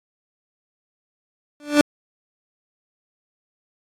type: tone with exponential growth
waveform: 30% pulse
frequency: 293.7 Hz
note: D4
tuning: in tune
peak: -5 dBFS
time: 1.6-1.81 s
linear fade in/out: 1 ms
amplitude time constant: 45 ms
effects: low-pass 10000 Hz 12 dB/octave + AAC 48 kbps